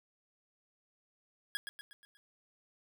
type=tone with echo; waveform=25% pulse; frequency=1661.2 Hz; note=G#6; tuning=in tune; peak=-30 dBFS; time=1.55-1.57 s; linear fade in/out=0 ms; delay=120 ms; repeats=5; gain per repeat=-6 dB; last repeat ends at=2.17 s; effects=none